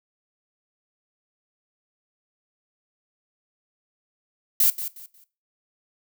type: noise with echo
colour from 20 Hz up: violet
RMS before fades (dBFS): -18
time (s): 4.6-4.7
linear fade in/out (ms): 2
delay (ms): 180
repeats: 3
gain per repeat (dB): -12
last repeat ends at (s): 5.24
effects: noise-tail reverb RT60 0.3 s tail -17 dB re dry